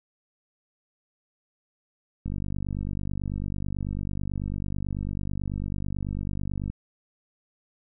click train, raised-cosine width 5 ms, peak -19 dBFS, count 219, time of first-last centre 2.26-6.7 s, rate 49.1 Hz, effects none

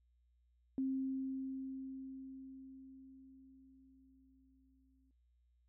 sine tone with exponential decay, 265.5 Hz, C4, 25 cents sharp, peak -33 dBFS, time 0.78-5.11 s, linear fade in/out 1 ms, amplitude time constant 940 ms, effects noise-tail reverb RT60 0.2 s tail -23 dB re dry + added 60 Hz sine -70 dBFS peak until 5.68 s

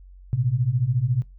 sine beating tone pair, 115.2 / 129.2 Hz, A#2 / C3, -20 / -21 cents, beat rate 14 Hz, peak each -24 / -21 dBFS, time 0.33-1.22 s, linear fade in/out 0 ms, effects noise-tail reverb RT60 0.2 s tail -20 dB re dry + added 46 Hz sine -43 dBFS peak until 1.38 s

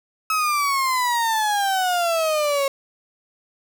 35% pulse exponential sweep, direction down, 1292 to 545 Hz, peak -17 dBFS, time 0.3-2.68 s, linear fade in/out 2 ms, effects 8-bit

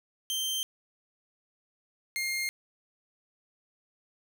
sawtooth tone pair in turn, 3136 / 2124 Hz, G7 / C7, 0 / +25 cents, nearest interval perfect fifth, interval 675 cents, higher first, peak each -26 dBFS, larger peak neither, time 0.3-0.63 / 2.16-2.49 s, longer neither, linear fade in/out 0 ms, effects none

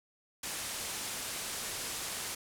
white low-pass noise, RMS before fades -39 dBFS, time 0.43-2.35 s, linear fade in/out 5 ms, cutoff 11000 Hz, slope 24 dB/octave, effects none

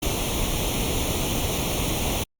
pink noise with comb filter, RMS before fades -25 dBFS, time 0.02-2.24 s, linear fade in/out 10 ms, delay 0.31 ms, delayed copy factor +0.75, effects Opus 48 kbps

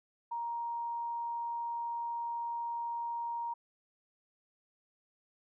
sine tone, 938 Hz, A#5, 11 cents sharp, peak -34 dBFS, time 0.31-3.54 s, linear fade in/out 10 ms, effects none

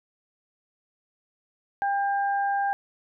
sine tone pair together, 799 / 1598 Hz, G5 / G6, +33 / +33 cents, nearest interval octave, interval 1200 cents, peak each -23 / -31 dBFS, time 1.82-2.73 s, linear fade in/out 0 ms, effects none

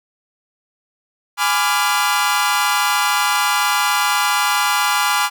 sawtooth chord, G# diminished seventh, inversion none, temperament equal with one note detuned, 830.6 / 1002.1 / 1174.7 / 1396.9 Hz, G#5 / B5 / D6 / F6, 0 / +25 / 0 / 0 cents, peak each -17 dBFS, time 1.37-5.3 s, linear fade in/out 50 ms, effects none

